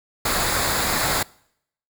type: noise with comb filter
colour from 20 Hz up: pink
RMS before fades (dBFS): -22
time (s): 0.25-1.23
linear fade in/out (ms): 5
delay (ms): 0.34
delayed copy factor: -0.55
effects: noise-tail reverb RT60 0.7 s tail -24 dB re dry